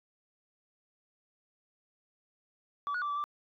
sine tone with pitch steps, 1150 / 1457 / 1169 / 1155 / 1176 Hz, D6 / F#6 / D6 / D6 / D6, -37 / -27 / -8 / -29 / +2 cents, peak -29 dBFS, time 2.87-3.24 s, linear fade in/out 0 ms, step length 74 ms, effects tanh soft clip ceiling -29 dBFS

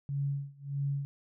sine tone with tremolo, 140.4 Hz, C#3, 22 cents sharp, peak -28 dBFS, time 0.09-1.05 s, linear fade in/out 0 ms, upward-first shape sine, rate 1.6 Hz, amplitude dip 95%, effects none

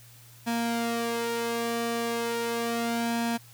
sawtooth tone with flanger, 233.1 Hz, A#3, in tune, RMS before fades -29 dBFS, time 0.46-3.38 s, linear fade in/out 20 ms, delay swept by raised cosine 1.2 to 2.6 ms, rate 0.36 Hz, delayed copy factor +0.65, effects added 118 Hz sine -52 dBFS peak until 3.53 s + white hiss -54 dBFS RMS until 3.53 s

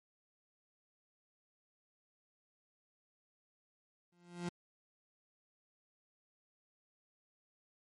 30% pulse tone with exponential growth, 174.61 Hz, F3, in tune, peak -32 dBFS, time 4.12-4.49 s, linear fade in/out 5 ms, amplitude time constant 80 ms, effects MP3 48 kbps

